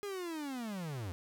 45% pulse linear sweep, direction down, 415.3 to 82.41 Hz, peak -38 dBFS, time 0.03-1.12 s, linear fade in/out 0 ms, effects none

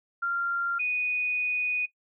sine tone pair in turn, 1387 / 2480 Hz, F6 / D#7, -12 / -6 cents, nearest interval minor seventh, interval 1006 cents, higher second, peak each -25 dBFS, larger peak neither, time 0.22-0.79 / 0.79-1.86 s, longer second, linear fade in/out 10 ms, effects noise-tail reverb RT60 0.1 s tail -18 dB re dry

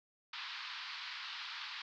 white band-pass noise, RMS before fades -45 dBFS, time 0.33-1.82 s, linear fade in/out 5 ms, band 930 to 4600 Hz, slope 48 dB/octave, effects none

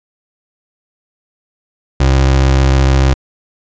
30% pulse tone with vibrato, 66.7 Hz, C2, 34 cents sharp, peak -5 dBFS, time 2-3.14 s, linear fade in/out 5 ms, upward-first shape square, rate 15 Hz, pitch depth 14 cents each way, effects resampled to 16000 Hz

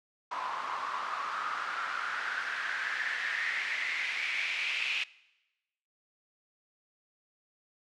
white noise with band-pass filter sweep, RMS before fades -34 dBFS, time 0.31-5.04 s, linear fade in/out 5 ms, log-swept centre 1000 to 2600 Hz, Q 5.4, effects noise-tail reverb RT60 1.0 s tail -21 dB re dry + low-pass 5000 Hz 12 dB/octave

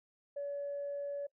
sine tone, 569 Hz, C#5, 45 cents sharp, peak -35 dBFS, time 0.36-1.27 s, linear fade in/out 10 ms, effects noise-tail reverb RT60 0.1 s tail -21 dB re dry + tanh soft clip ceiling -32 dBFS

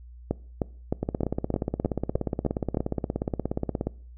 two click trains, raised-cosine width 2 ms, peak -11 / -13 dBFS, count 9 / 49, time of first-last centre 0.31-2.772 / 1.03-3.87 s, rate 3.25 / 16.9 Hz, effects noise-tail reverb RT60 0.5 s tail -23 dB re dry + added 60 Hz sine -43 dBFS peak until 4.17 s

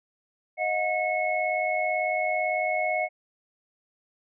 sine tone cluster, 625 / 723 / 2188 Hz, D#5 / F#5 / C#7, +8 / -40 / -23 cents, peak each -28 dBFS, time 0.57-3.09 s, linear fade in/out 50 ms, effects none

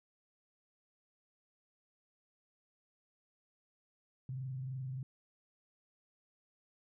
sine tone with frequency modulation, 130.81 Hz, C3, in tune, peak -38 dBFS, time 4.29-5.03 s, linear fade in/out 2 ms, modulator 23.2 Hz, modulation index 0.31, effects none

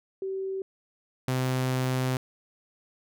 sine / sawtooth tone pair in turn, 384.2 / 128.95 Hz, G4 / C3, -35 / -25 cents, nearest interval octave + perfect fifth, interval 1890 cents, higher first, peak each -29 / -21 dBFS, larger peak second, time 0.22-0.62 / 1.28-2.17 s, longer second, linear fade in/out 2 ms, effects none

